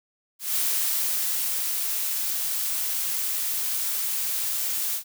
blue noise with ADSR envelope, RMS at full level -24 dBFS, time 0.39-5.04 s, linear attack 160 ms, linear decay 1100 ms, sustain -3 dB, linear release 99 ms, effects none

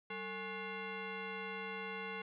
sine tone with frequency modulation, 830.6 Hz, G#5, in tune, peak -40 dBFS, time 0.1-2.22 s, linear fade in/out 5 ms, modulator 640 Hz, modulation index 3.1, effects none

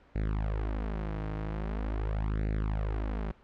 sawtooth tone with flanger, 52.8 Hz, G#1, 29 cents sharp, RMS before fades -32 dBFS, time 0.15-3.32 s, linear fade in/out 10 ms, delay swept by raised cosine 0.46 to 6.46 ms, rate 0.43 Hz, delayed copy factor +0.9, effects pink hiss -59 dBFS RMS until 3.43 s + low-pass 2000 Hz 12 dB/octave

